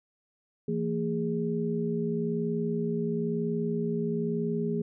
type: tone cluster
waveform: sine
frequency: 166.6 / 227.6 / 412.7 Hz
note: E3 / A#3 / G#4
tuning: +19 / -41 / -11 cents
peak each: -31 dBFS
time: 0.68-4.82 s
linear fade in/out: 5 ms
effects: none